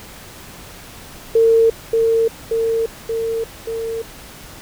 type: tone with echo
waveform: sine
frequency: 454 Hz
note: A#4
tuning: 46 cents flat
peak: -9 dBFS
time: 1.35-1.7 s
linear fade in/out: 5 ms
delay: 580 ms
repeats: 4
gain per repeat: -3 dB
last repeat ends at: 4.02 s
effects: pink hiss -38 dBFS RMS until 4.61 s